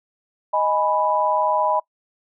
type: chord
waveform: sine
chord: G# minor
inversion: second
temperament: equal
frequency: 622.3 / 830.6 / 987.8 Hz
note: D#5 / G#5 / B5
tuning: 0 / 0 / 0 cents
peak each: -22 / -23 / -20 dBFS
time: 0.53-1.8 s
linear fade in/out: 10 ms
effects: noise-tail reverb RT60 0.1 s tail -22 dB re dry